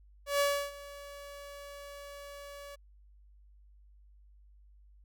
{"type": "tone with ADSR envelope", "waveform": "sawtooth", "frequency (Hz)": 569, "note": "C#5", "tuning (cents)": 45, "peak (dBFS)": -21, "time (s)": [0.26, 2.76], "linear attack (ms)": 140, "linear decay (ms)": 310, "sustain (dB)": -20, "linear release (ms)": 15, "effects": ["added 50 Hz sine -56 dBFS peak until 5.04 s"]}